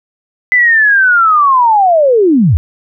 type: linear sweep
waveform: sine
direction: down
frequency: 2023 to 67.1 Hz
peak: -5 dBFS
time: 0.52-2.57 s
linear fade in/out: 0 ms
effects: none